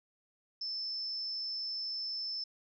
sine tone with amplitude modulation, 5274 Hz, E8, in tune, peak -33 dBFS, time 0.61-2.44 s, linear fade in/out 5 ms, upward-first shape sine, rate 200 Hz, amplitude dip 45%, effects none

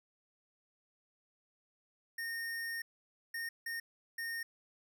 square tone bursts at uneven times, 1840 Hz, A#6, 23 cents flat, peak -38 dBFS, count 4, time 2.18-2.82 / 3.34-3.49 / 3.66-3.8 / 4.18-4.43 s, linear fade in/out 5 ms, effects none

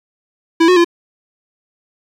square tone with pitch steps, 330.3 / 364.6 / 343 Hz, E4 / F#4 / F4, +4 / -25 / -31 cents, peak -8 dBFS, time 0.6-0.846 s, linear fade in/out 10 ms, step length 82 ms, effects low-pass 5000 Hz 12 dB/octave + 7-bit

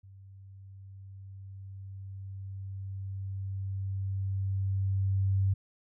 sine tone with level ramp, 96.9 Hz, G2, 20 cents flat, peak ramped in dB -49 to -23 dBFS, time 0.03-5.54 s, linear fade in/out 10 ms, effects none

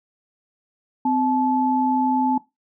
sine tone pair together, 257.7 / 865.9 Hz, C4 / A5, -26 / -28 cents, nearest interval octave + major sixth, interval 2098 cents, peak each -20 dBFS, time 1.05-2.38 s, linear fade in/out 5 ms, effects noise-tail reverb RT60 0.2 s tail -19 dB re dry

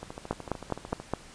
two click trains, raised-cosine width 1 ms, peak -24 / -13 dBFS, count 14 / 5, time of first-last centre 0.03-1 / 0.31-1.136 s, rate 13.4 / 4.84 Hz, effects pink hiss -50 dBFS RMS until 1.34 s + resampled to 22050 Hz

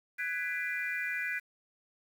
sine chord, G# half-diminished seventh, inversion third, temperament just, 1495.1 / 1661.2 / 1993.5 / 2392 Hz, F#6 / G#6 / B6 / D7, +18 / 0 / +16 / +31 cents, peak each -38 / -38 / -36 / -38 dBFS, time 0.18-1.4 s, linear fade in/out 20 ms, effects 9-bit

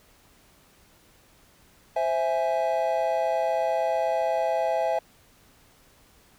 triangle chord, C augmented, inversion none, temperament equal, 523.3 / 659.3 / 830.6 Hz, C5 / E5 / G#5, 0 / 0 / 0 cents, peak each -27 / -23 / -26 dBFS, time 1.96-4.99 s, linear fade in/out 5 ms, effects pink hiss -58 dBFS RMS until 6.38 s

